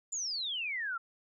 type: exponential sweep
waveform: sine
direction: down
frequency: 7220 to 1318.5 Hz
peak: -33 dBFS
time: 0.12-0.98 s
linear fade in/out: 10 ms
effects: none